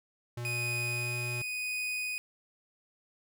square tone with pitch glide, 120 to 121.18 Hz, B2 to B2, -49 to -32 cents, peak -36 dBFS, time 0.37-1.42 s, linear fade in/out 5 ms, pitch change +17 cents, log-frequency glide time 0.91-1.16 s
40% pulse tone with tremolo, 2489 Hz, D#7, in tune, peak -31 dBFS, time 0.45-2.18 s, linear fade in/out 0 ms, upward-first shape sine, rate 0.89 Hz, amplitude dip 30%
effects none

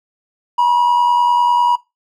triangle tone with amplitude modulation, 965 Hz, B5, 40 cents flat, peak -5 dBFS, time 0.58-1.76 s, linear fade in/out 10 ms, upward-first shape sine, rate 90 Hz, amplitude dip 55%, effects noise-tail reverb RT60 0.2 s tail -21 dB re dry + tanh soft clip ceiling -4 dBFS

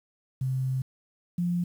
sine tone pair in turn, 130.81 / 175.12 Hz, C3 / F3, 0 / +5 cents, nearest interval perfect fourth, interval 505 cents, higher second, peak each -25 / -24 dBFS, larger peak second, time 0.41-0.82 / 1.38-1.64 s, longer first, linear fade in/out 5 ms, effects 9-bit

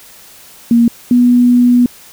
sine tone pair in turn, 234.7 / 244.5 Hz, A#3 / B3, +12 / -17 cents, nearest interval minor second, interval 71 cents, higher second, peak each -5 dBFS, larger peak neither, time 0.71-0.88 / 1.11-1.86 s, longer second, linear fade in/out 2 ms, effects white hiss -39 dBFS RMS until 2.12 s

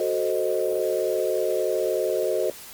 sine chord, F# diminished seventh, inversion none, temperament equal, 370 / 440 / 523.3 / 622.3 Hz, F#4 / A4 / C5 / Eb5, 0 / 0 / 0 / 0 cents, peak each -27 dBFS, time 0-2.5 s, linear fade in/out 2 ms, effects white hiss -42 dBFS RMS until 2.73 s + Opus 32 kbps

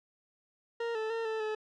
40% pulse tone with pitch steps, 465.7 / 438.3 / 455.9 / 441.1 / 431.1 Hz, A#4 / A4 / A#4 / A4 / A4, -2 / -7 / -39 / +4 / -35 cents, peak -31 dBFS, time 0.8-1.55 s, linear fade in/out 5 ms, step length 150 ms, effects low-pass 3000 Hz 12 dB/octave

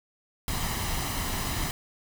pink noise with comb filter, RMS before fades -30 dBFS, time 0.48-1.71 s, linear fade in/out 0 ms, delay 1 ms, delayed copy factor +0.5, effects none

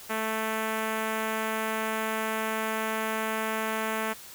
5% pulse tone with notch filter, 220 Hz, A3, in tune, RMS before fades -30 dBFS, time 0.09-4.14 s, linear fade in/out 20 ms, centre 5100 Hz, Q 0.53, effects white hiss -46 dBFS RMS until 4.34 s

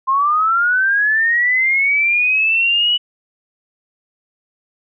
sine linear sweep, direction up, 1047 to 2960 Hz, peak -12 dBFS, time 0.07-2.98 s, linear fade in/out 20 ms, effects none

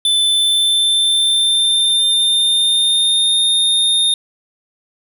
square tone with pitch glide, 3520 to 3659 Hz, A7 to A#7, 0 to -33 cents, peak -12 dBFS, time 0.05-4.14 s, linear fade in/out 2 ms, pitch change +67 cents, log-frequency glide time 0.23-3.39 s, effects none

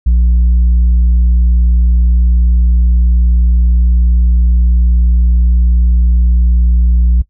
sine tone, 59.4 Hz, A#1, 33 cents sharp, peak -3 dBFS, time 0.06-7.22 s, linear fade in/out 10 ms, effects noise-tail reverb RT60 0.1 s tail -20 dB re dry + tanh soft clip ceiling -5 dBFS

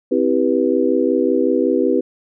sine chord, C major seventh, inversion none, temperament just, 261.6 / 327 / 392.4 / 490.5 Hz, C4 / E4 / G4 / B4, 0 / -14 / +2 / -12 cents, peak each -19 dBFS, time 0.11-2.01 s, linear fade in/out 10 ms, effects none

